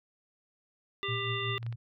harmonic tone, 396.5 Hz, G4, 20 cents sharp, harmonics 1 / 3 / 5 / 7 / 9, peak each -38 / -38 / -38 / -38 / -38 dBFS, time 1.03-1.58 s, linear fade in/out 0 ms
sine tone with tremolo, 116.54 Hz, A#2, in tune, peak -31 dBFS, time 1.08-1.76 s, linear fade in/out 10 ms, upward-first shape triangle, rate 5.4 Hz, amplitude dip 80%
clicks, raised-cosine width 0.3 ms, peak -32 dBFS, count 3, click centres 1.629 / 1.665 / 1.726 s
effects none

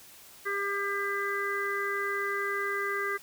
harmonic tone, 400.2 Hz, G4, 36 cents sharp, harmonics 1 / 3 / 4 / 5, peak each -34 / -34 / -34 / -34 dBFS, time 0.45-3.18 s, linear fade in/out 20 ms, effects white hiss -52 dBFS RMS until 3.22 s

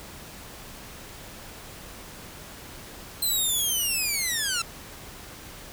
10% pulse linear sweep, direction down, 4119 to 1318.5 Hz, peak -16 dBFS, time 3.22-4.62 s, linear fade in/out 5 ms, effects pink hiss -43 dBFS RMS until 5.72 s

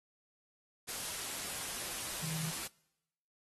sine tone in noise, 160 Hz, D#3, 49 cents sharp, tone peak -39 dBFS, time 2.22-2.51 s, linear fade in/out 20 ms, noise white, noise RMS -40 dBFS, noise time 0.87-2.68 s, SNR -2 dB, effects noise-tail reverb RT60 0.9 s tail -25 dB re dry + AAC 32 kbps

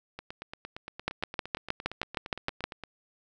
two click trains, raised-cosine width 0.3 ms, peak -23 / -12 dBFS, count 24 / 11, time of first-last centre 0.19-2.837 / 1.08-2.64 s, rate 8.69 / 6.41 Hz, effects none

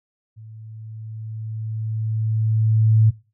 sine tone with level ramp, 110 Hz, A2, in tune, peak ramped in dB -38 to -10 dBFS, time 0.36-3.11 s, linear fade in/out 20 ms, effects noise-tail reverb RT60 0.3 s tail -20 dB re dry

